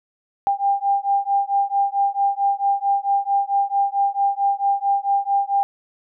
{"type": "beating tone pair", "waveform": "sine", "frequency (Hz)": [795, 799.5], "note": ["G5", "G5"], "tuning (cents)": [24, 34], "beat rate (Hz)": 4.5, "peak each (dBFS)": -20, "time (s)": [0.47, 5.63], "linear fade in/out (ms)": 0, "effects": []}